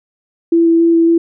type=tone with vibrato; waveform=sine; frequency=333.3 Hz; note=E4; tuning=19 cents sharp; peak=-7 dBFS; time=0.52-1.18 s; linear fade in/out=5 ms; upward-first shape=square; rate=3.6 Hz; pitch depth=8 cents each way; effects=none